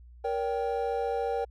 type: chord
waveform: triangle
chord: G diminished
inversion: first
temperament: just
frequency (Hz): 470.4 / 564.5 / 784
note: Bb4 / Db5 / G5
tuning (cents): +16 / +31 / 0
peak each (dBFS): -28 / -33 / -30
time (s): 0.24-1.45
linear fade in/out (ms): 10
effects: added 60 Hz sine -48 dBFS peak until 1.5 s